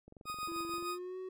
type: click train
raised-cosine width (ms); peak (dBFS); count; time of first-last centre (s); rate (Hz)
2; -40; 18; 0.08-0.826; 22.8
type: tone with tremolo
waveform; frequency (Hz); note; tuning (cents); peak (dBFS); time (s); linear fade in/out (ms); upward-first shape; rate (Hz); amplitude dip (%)
40% pulse; 1244.5; D#6; 0; -35; 0.25-0.99; 50; sine; 6.6; 55
type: tone with pitch glide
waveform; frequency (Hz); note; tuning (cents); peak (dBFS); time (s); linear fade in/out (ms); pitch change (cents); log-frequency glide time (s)
triangle; 336.1 to 372.9; E4 to F#4; +34 to +14; -38; 0.48-1.29; 5; +180; 0.67-1.18
effects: none